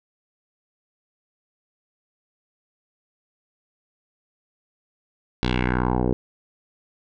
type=tone with low-pass filter sweep; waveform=10% pulse; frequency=61.9 Hz; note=B1; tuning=5 cents sharp; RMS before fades=-22 dBFS; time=5.43-6.13 s; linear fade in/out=0 ms; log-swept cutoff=4100 to 470 Hz; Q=2.6; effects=none